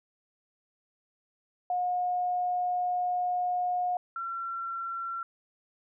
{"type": "tone pair in turn", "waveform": "sine", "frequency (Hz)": [720, 1359.2], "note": ["F#5", "F6"], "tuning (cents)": [-47, -47], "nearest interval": "major seventh", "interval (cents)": 1100, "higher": "second", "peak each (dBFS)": [-26, -32], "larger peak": "first", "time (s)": [[1.7, 3.97], [4.16, 5.23]], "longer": "first", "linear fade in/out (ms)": 2, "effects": []}